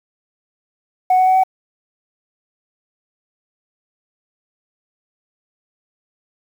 sine tone with pitch steps, 740 / 745.1 / 750.3 / 755.5 Hz, F#5 / F#5 / F#5 / F#5, 0 / +12 / +24 / +36 cents, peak -8 dBFS, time 1.1-1.436 s, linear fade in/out 5 ms, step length 84 ms, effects tanh soft clip ceiling -8 dBFS + 7-bit

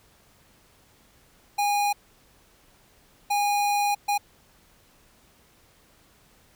square tone bursts at uneven times, 819 Hz, G#5, 24 cents flat, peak -22 dBFS, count 3, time 1.58-1.93 / 3.3-3.95 / 4.08-4.18 s, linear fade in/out 10 ms, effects pink hiss -59 dBFS RMS until 6.55 s

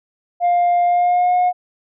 sine tone with pitch glide, 703 to 721.1 Hz, F5 to F#5, +11 to -45 cents, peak -10 dBFS, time 0.4-1.53 s, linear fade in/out 50 ms, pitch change +44 cents, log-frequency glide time 0.85-1.35 s, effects tanh soft clip ceiling -11 dBFS

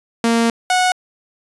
sawtooth tone pair in turn, 231.2 / 734 Hz, A#3 / F#5, -14 / -14 cents, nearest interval octave + minor sixth, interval 2000 cents, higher second, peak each -9 dBFS, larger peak neither, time 0.24-0.5 / 0.7-0.92 s, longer first, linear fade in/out 2 ms, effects resampled to 24000 Hz

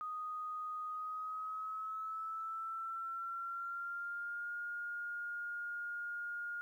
sine tone with pitch glide, 1244.5 to 1421.3 Hz, D#6 to F6, 0 to +30 cents, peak -39 dBFS, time 0.01-6.61 s, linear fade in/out 0 ms, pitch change +230 cents, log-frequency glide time 0.87-4.51 s, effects 12-bit

